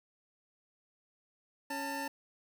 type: tone pair together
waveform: 25% pulse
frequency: 277.2 / 892.1 Hz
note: C#4 / A5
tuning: 0 / +24 cents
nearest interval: octave + minor sixth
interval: 2024 cents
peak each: -36 / -34 dBFS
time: 1.7-2.08 s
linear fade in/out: 5 ms
effects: none